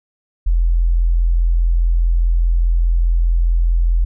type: tone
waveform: sine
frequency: 42.42 Hz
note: F1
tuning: 50 cents flat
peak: -11 dBFS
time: 0.46-4.05 s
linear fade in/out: 10 ms
effects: none

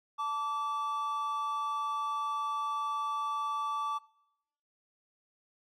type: tone pair together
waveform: triangle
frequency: 880 / 1158.2 Hz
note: A5 / D6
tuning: 0 / -24 cents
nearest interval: perfect fourth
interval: 476 cents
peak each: -36 / -30 dBFS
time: 0.18-3.99 s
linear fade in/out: 20 ms
effects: noise-tail reverb RT60 0.8 s tail -22 dB re dry + AAC 64 kbps

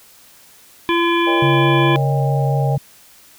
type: harmonic tone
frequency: 340.5 Hz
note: F4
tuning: 44 cents flat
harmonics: 1 / 3 / 5 / 7 / 9 / 10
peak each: -16 / -19 / -25 / -23 / -30 / -27 dBFS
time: 0.89-1.96 s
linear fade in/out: 0 ms
type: chord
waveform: sine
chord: Eb dominant seventh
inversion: second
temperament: equal with one note detuned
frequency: 466.2 / 554.4 / 622.3 / 803.7 Hz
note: Bb4 / Db5 / Eb5 / G5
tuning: 0 / 0 / 0 / +43 cents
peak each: -26 / -27 / -27 / -24 dBFS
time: 1.26-2.77 s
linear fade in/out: 20 ms
type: tone with vibrato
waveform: sine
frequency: 138.2 Hz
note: C#3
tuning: 5 cents flat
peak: -15 dBFS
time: 1.42-2.78 s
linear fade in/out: 5 ms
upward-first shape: sine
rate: 4.6 Hz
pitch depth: 15 cents each way
effects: white hiss -47 dBFS RMS until 3.38 s

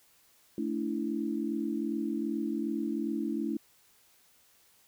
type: chord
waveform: sine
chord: A suspended fourth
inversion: none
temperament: equal with one note detuned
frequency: 220 / 287 / 329.6 Hz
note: A3 / D4 / E4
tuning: 0 / -40 / 0 cents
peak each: -34 dBFS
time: 0.58-3.57 s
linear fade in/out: 2 ms
effects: white hiss -64 dBFS RMS until 4.87 s

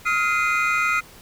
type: tone cluster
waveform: triangle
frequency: 1271 / 1403 / 2064 / 2464 Hz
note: D#6 / F6 / C7 / D#7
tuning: +36 / +8 / -24 / -17 cents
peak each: -22 dBFS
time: 0.05-1.01 s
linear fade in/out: 20 ms
effects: tanh soft clip ceiling -9 dBFS + pink hiss -46 dBFS RMS until 1.21 s

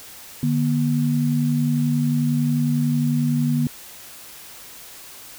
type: tone pair together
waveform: sine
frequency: 148.6 / 239.7 Hz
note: D3 / A#3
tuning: +21 / +48 cents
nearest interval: minor sixth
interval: 827 cents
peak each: -20 / -20 dBFS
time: 0.43-3.67 s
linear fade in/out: 2 ms
effects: white hiss -41 dBFS RMS until 5.38 s

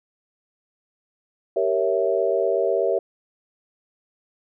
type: chord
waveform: sine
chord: G diminished seventh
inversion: none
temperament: equal with one note detuned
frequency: 390 / 466.2 / 554.4 / 659.3 Hz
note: G4 / Bb4 / Db5 / Fb5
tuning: -9 / 0 / 0 / 0 cents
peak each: -24 dBFS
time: 1.56-2.99 s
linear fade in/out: 5 ms
effects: none

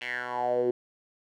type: tone with band-pass filter sweep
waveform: 10% pulse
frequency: 123.5 Hz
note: B2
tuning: in tune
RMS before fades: -29 dBFS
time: 0.01-0.71 s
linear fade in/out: 5 ms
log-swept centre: 2600 to 350 Hz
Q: 6.1
effects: none

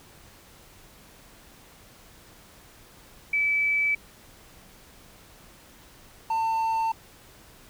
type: tone pair in turn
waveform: sine / triangle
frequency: 2304 / 897.6 Hz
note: D7 / A5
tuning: -34 / +34 cents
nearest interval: octave + major third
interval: 1632 cents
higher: first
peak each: -21 dBFS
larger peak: neither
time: 3.33-3.95 / 6.3-6.92 s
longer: neither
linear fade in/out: 5 ms
effects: pink hiss -52 dBFS RMS until 7.69 s

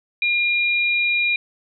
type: tone pair together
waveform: sine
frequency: 2413 / 3830 Hz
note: D7 / A#7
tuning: +46 / +46 cents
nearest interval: minor sixth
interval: 800 cents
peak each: -17 / -27 dBFS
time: 0.22-1.36 s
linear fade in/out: 2 ms
effects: none

